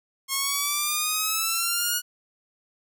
5% pulse exponential sweep, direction up, 1077 to 1460 Hz, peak -12 dBFS, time 0.28-2.02 s, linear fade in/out 50 ms, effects none

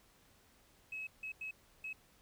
triangle tone bursts at uneven times, 2571 Hz, E7, 44 cents flat, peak -37 dBFS, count 4, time 0.92-1.07 / 1.23-1.32 / 1.41-1.51 / 1.84-1.93 s, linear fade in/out 5 ms, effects tanh soft clip ceiling -38 dBFS + pink hiss -67 dBFS RMS until 2.21 s

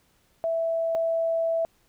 sine tone pair in turn, 659.3 / 659.3 Hz, E5 / E5, 0 / 0 cents, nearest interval unison, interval 0 cents, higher neither, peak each -23 / -22 dBFS, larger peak second, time 0.44-0.95 / 0.95-1.65 s, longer second, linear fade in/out 0 ms, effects pink hiss -65 dBFS RMS until 1.88 s

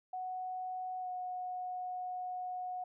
sine tone with pitch glide, 740 to 730.7 Hz, F#5 to F#5, 0 to -22 cents, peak -37 dBFS, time 0.13-2.84 s, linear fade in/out 5 ms, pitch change -22 cents, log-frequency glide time 1-1.08 s, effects none

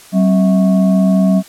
sine tone with frequency modulation, 190.7 Hz, G3, 47 cents flat, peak -8 dBFS, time 0.12-1.43 s, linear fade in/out 50 ms, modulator 456 Hz, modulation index 0.6, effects white hiss -40 dBFS RMS until 1.48 s + low-pass 12000 Hz 12 dB/octave

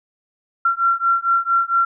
sine beating tone pair, 1364 / 1368.4 Hz, F6 / F6, -41 / -36 cents, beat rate 4.4 Hz, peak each -18 dBFS, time 0.65-1.85 s, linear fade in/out 5 ms, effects none

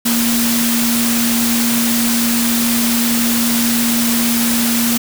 sine tone in noise, 234.4 Hz, A#3, 10 cents sharp, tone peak -15 dBFS, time 0.05-4.98 s, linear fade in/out 10 ms, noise white, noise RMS -18 dBFS, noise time 0.05-4.98 s, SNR 0 dB, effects none

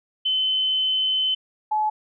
sine tone pair in turn, 3051 / 856.2 Hz, G7 / A5, -48 / -47 cents, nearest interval octave + minor seventh, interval 2199 cents, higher first, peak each -19 dBFS, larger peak neither, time 0.25-1.35 / 1.71-1.9 s, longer first, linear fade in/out 10 ms, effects none

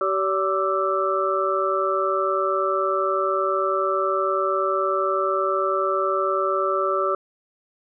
sine tone cluster, 384.5 / 572 / 1175 / 1324 Hz, G4 / D5 / D6 / E6, -33 / -46 / +1 / +7 cents, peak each -25 dBFS, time 0.01-7.15 s, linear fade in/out 2 ms, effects none

